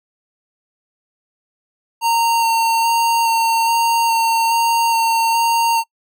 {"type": "tone with vibrato", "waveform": "square", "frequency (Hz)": 918, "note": "A#5", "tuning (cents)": -27, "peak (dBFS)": -14, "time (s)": [2.01, 5.84], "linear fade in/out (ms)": 50, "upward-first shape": "square", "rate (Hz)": 1.2, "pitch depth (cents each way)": 11, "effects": ["noise-tail reverb RT60 0.1 s tail -26 dB re dry"]}